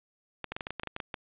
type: clicks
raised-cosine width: 0.3 ms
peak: -18 dBFS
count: 12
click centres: 0.443 / 0.52 / 0.565 / 0.608 / 0.669 / 0.706 / 0.797 / 0.834 / 0.873 / 0.964 / 1.002 / 1.142 s
effects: resampled to 8000 Hz + 9-bit